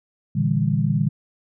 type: chord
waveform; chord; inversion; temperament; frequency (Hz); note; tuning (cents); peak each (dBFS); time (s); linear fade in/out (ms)
sine; E half-diminished seventh; second; equal with one note detuned; 116.54 / 146.83 / 164.81 / 200.9; Bb2 / D3 / E3 / G3; 0 / 0 / 0 / +43; -24 / -21 / -24 / -24; 0.35-1.09; 10
effects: none